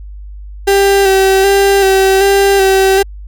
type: tone with vibrato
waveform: 35% pulse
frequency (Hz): 390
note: G4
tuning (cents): -9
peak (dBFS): -5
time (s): 0.67-3.03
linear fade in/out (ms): 10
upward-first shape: square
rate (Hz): 1.3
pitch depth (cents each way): 25
effects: added 50 Hz sine -26 dBFS peak until 3.27 s